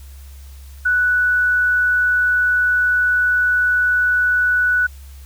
sine tone, 1480 Hz, F#6, in tune, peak -13 dBFS, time 0.85-4.87 s, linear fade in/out 10 ms, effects added 68 Hz sine -35 dBFS peak until 5.25 s + white hiss -49 dBFS RMS until 5.25 s

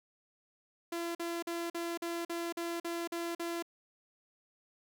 sawtooth tone bursts, 339.5 Hz, F4, 49 cents flat, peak -31 dBFS, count 10, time 0.92-3.625 s, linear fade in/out 5 ms, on 230 ms, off 45 ms, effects none

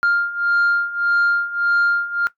sine beating tone pair, 1400 / 1401.7 Hz, F6 / F6, +4 / +6 cents, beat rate 1.7 Hz, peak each -19 / -16 dBFS, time 0.03-2.27 s, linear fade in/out 0 ms, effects noise-tail reverb RT60 0.1 s tail -17 dB re dry + tanh soft clip ceiling -11 dBFS

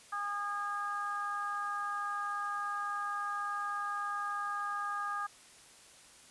harmonic tone, 408.2 Hz, G#4, 30 cents flat, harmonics 2 / 3 / 4, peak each -42 / -35 / -41 dBFS, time 0.12-5.27 s, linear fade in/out 10 ms, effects white hiss -57 dBFS RMS until 6.3 s + resampled to 24000 Hz

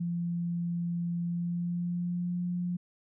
sine tone with pitch glide, 172 to 176.94 Hz, F3 to F3, -26 to +23 cents, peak -29 dBFS, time 0-2.77 s, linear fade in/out 10 ms, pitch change +49 cents, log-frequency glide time 1.23-2.42 s, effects none

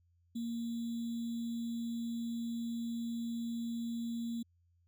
sine tone with sample-and-hold, 232.6 Hz, A#3, 4 cents flat, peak -35 dBFS, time 0.35-4.43 s, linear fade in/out 10 ms, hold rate 3675 Hz, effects added 86 Hz sine -68 dBFS peak until 4.87 s

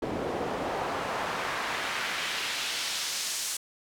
pink noise with band-pass filter sweep, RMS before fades -32 dBFS, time 0.02-3.57 s, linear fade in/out 5 ms, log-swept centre 370 to 7400 Hz, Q 0.99, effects none

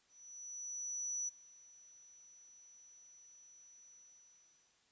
sine tone with ADSR envelope, 5920 Hz, F#8, in tune, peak -36 dBFS, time 0.08-4.8 s, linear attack 1200 ms, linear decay 16 ms, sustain -22 dB, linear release 860 ms, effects white hiss -73 dBFS RMS until 4.91 s + resampled to 16000 Hz

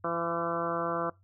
harmonic tone with a mistuned harmonic, 169 Hz, E3, 43 cents sharp, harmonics 1 / 2 / 3 / 4 / 5 / 6 / 7 / 8 / 9, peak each -40 / -37 / -35 / -36 / -44 / -38 / -35 / -37 / -45 dBFS, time 0.04-1.1 s, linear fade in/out 5 ms, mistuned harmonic 7, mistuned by -18 cents, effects noise-tail reverb RT60 0.2 s tail -22 dB re dry + added 95 Hz sine -60 dBFS peak until 1.23 s

